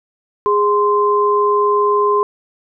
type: tone pair together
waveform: sine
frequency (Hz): 412.8 / 1040.2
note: G#4 / C6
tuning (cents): -10 / -10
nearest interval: octave + major third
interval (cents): 1600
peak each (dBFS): -14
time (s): 0.46-2.23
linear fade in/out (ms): 0
effects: none